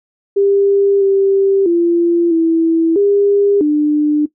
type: tone with pitch steps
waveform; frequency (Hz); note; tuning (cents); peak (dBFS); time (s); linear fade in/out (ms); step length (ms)
sine; 398.3 / 391.6 / 341.9 / 328.1 / 403.3 / 298.8; G4 / G4 / F4 / E4 / G4 / D4; +28 / -2 / -37 / -8 / +49 / +30; -9; 0.36-4.26; 10; 650
effects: noise-tail reverb RT60 0.1 s tail -17 dB re dry